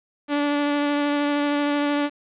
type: tone with vibrato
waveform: sawtooth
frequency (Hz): 290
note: D4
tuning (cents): -22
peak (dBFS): -16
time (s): 0.28-2.1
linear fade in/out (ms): 50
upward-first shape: sine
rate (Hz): 13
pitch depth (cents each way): 11
effects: resampled to 8000 Hz + 8-bit